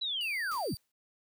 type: linear sweep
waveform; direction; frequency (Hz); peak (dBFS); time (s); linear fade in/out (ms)
sine; down; 4002 to 56.4; -31; 0.01-0.75; 10
type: tone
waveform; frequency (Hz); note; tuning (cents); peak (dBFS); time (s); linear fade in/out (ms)
sawtooth; 4645; D8; -20; -40; 0.21-0.77; 0
type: noise with exponential decay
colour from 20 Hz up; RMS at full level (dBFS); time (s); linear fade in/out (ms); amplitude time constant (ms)
white; -45; 0.51-0.92; 5; 88
effects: none